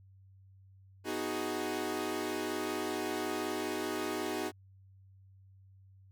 sawtooth chord, G# minor seventh, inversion first, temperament equal, 246.9 / 311.1 / 370 / 415.3 Hz, B3 / D#4 / F#4 / G#4, 0 / 0 / 0 / 0 cents, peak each -39 / -34 / -34 / -36 dBFS, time 1.04-4.52 s, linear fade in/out 50 ms, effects added 96 Hz sine -56 dBFS peak until 6.11 s

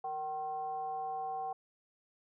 sine tone with frequency modulation, 767 Hz, G5, 38 cents flat, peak -35 dBFS, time 0.04-1.53 s, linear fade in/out 5 ms, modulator 303 Hz, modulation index 0.52, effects none

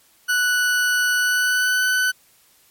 40% pulse tone with pitch glide, 1480 to 1503.3 Hz, F#6 to F#6, 0 to +27 cents, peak -16 dBFS, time 0.28-2.12 s, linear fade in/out 20 ms, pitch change +27 cents, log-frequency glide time 1.17-1.85 s, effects white hiss -56 dBFS RMS until 2.7 s + MP3 64 kbps

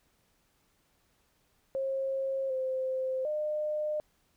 sine tone with pitch steps, 537 / 521 / 606 Hz, C5 / C5 / D#5, +45 / -7 / -46 cents, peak -29 dBFS, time 1.75-4 s, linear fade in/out 0 ms, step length 750 ms, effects pink hiss -71 dBFS RMS until 4.36 s

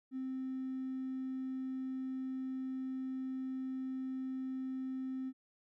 triangle tone with hard clipping, 261.5 Hz, C4, 1 cent flat, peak -37 dBFS, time 0.11-5.33 s, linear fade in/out 50 ms, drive 3 dB, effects none

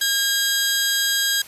15% pulse tone pair together, 1626 / 3863 Hz, G#6 / B7, -37 / -39 cents, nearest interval octave + minor third, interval 1498 cents, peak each -13 / -16 dBFS, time 0.01-1.42 s, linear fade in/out 5 ms, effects white hiss -42 dBFS RMS until 1.47 s + resampled to 32000 Hz

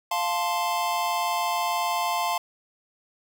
square chord, F major, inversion none, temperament equal, 698.5 / 880 / 1046.5 Hz, F5 / A5 / C6, 0 / 0 / 0 cents, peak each -29 dBFS, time 0.11-2.38 s, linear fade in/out 5 ms, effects none

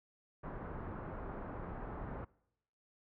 pink low-pass noise, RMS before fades -44 dBFS, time 0.43-2.25 s, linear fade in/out 10 ms, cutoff 1400 Hz, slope 24 dB/octave, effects noise-tail reverb RT60 0.8 s tail -23 dB re dry

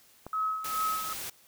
click, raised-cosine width 1 ms, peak -26 dBFS, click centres 0.266 s
sine tone with tremolo, 1282 Hz, E6, 49 cents flat, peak -26 dBFS, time 0.33-1.13 s, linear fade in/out 2 ms, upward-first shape sine, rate 2.4 Hz, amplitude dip 65%
white noise, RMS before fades -38 dBFS, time 0.64-1.3 s, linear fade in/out 5 ms
effects white hiss -60 dBFS RMS until 1.47 s

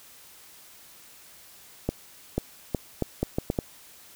accelerating click train, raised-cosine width 2 ms, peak -11 dBFS, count 8, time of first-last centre 1.89-3.588 s, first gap 490 ms, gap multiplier 0.75, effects white hiss -51 dBFS RMS until 4.15 s

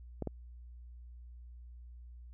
clicks, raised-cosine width 2 ms, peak -23 dBFS, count 2, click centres 0.223 / 0.273 s, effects added 60 Hz sine -48 dBFS peak until 2.33 s

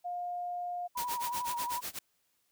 sine tone, 709 Hz, F5, 26 cents sharp, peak -34 dBFS, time 0.04-0.88 s, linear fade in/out 20 ms
sine tone with vibrato, 966 Hz, B5, 39 cents flat, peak -33 dBFS, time 0.95-1.81 s, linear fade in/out 20 ms, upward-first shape square, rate 11 Hz, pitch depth 36 cents each way
white noise with tremolo, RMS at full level -37 dBFS, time 0.97-1.99 s, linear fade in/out 5 ms, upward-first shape sine, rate 8.1 Hz, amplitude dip 95%
effects white hiss -75 dBFS RMS until 2.51 s

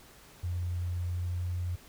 sine tone with pitch glide, 88.2 to 88.81 Hz, F2 to F2, +18 to +30 cents, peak -30 dBFS, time 0.43-1.76 s, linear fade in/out 10 ms, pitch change +12 cents, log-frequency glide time 1.09-1.29 s, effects pink hiss -55 dBFS RMS until 1.88 s

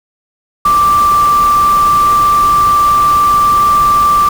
sine tone in noise, 1174.7 Hz, D6, in tune, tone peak -6 dBFS, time 0.65-4.29 s, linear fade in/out 5 ms, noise pink, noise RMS -23 dBFS, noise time 0.65-4.29 s, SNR +14 dB, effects none

